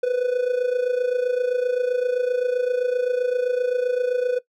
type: tone with amplitude modulation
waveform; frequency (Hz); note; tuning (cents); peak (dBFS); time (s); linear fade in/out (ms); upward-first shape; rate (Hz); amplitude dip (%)
triangle; 496.6; B4; +9; -14; 0.03-4.39; 5; sine; 27.7; 70
effects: noise-tail reverb RT60 0.1 s tail -17 dB re dry